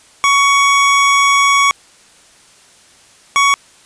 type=tone pair in turn; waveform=25% pulse; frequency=1119 / 1119 Hz; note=C#6 / C#6; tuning=+16 / +16 cents; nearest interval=unison; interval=0 cents; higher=neither; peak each=-5 dBFS; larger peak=neither; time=0.24-1.71 / 3.36-3.54 s; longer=first; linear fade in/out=0 ms; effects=white hiss -46 dBFS RMS until 3.85 s + resampled to 22050 Hz